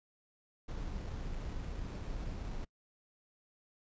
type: noise with sample-and-hold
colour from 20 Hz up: brown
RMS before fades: -40 dBFS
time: 0.68-2.65 s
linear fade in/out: 10 ms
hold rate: 4900 Hz
effects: noise-tail reverb RT60 0.1 s tail -26 dB re dry + resampled to 16000 Hz